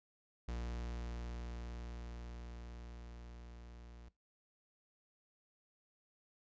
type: tone with level ramp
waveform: 45% pulse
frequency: 59 Hz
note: A#1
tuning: 22 cents sharp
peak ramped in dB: -39 to -53 dBFS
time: 0.48-4.09 s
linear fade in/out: 5 ms
effects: noise-tail reverb RT60 0.2 s tail -18 dB re dry + resampled to 16000 Hz